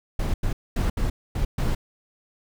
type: noise bursts at uneven times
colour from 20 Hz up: brown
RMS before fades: -23 dBFS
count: 6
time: 0.19-0.34 / 0.43-0.53 / 0.76-0.9 / 0.97-1.1 / 1.35-1.45 / 1.58-1.75 s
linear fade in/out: 5 ms
effects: none